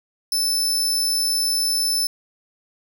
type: tone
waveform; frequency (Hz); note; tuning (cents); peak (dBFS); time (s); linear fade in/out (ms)
sawtooth; 5274; E8; 0; -16; 0.32-2.07; 2
effects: none